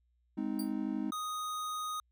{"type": "chord", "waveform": "triangle", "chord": "Ab major", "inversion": "none", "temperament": "just", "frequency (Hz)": [207.7, 259.6, 311.5], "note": ["Ab3", "C4", "Eb4"], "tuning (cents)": [0, -13, 2], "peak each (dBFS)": -35, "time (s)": [0.37, 1.11], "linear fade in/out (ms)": 10}
{"type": "tone with exponential decay", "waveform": "5% pulse", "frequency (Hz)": 4711, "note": "D8", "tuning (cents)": 5, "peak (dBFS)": -31, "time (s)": [0.59, 0.73], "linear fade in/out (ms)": 5, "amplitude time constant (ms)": 29}
{"type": "tone", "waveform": "square", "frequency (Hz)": 1244.5, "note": "D#6", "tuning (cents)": 0, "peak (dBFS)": -36, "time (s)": [1.12, 2], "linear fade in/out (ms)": 2}
{"effects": ["added 60 Hz sine -70 dBFS peak until 2.11 s"]}